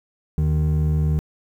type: tone pair together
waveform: triangle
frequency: 76.6 / 153.2 Hz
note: D#2 / D#3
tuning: -27 / -27 cents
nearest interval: octave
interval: 1200 cents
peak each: -16 dBFS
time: 0.38-1.19 s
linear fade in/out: 0 ms
effects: tanh soft clip ceiling -13 dBFS + 9-bit